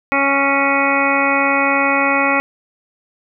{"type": "harmonic tone", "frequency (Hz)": 277.2, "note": "C#4", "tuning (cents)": 0, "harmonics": [1, 2, 3, 4, 5, 7, 8, 9], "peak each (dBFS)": [-21, -21, -21, -21, -21, -21, -21, -21], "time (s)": [0.12, 2.4], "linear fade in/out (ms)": 0, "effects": []}